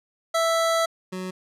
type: tone pair in turn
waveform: 25% pulse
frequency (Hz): 660 / 185.21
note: E5 / F#3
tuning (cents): +2 / +2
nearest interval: octave + minor seventh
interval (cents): 2200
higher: first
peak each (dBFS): -16 / -26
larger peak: first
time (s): 0.34-0.86 / 1.12-1.31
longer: first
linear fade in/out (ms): 10
effects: low-pass 11000 Hz 12 dB/octave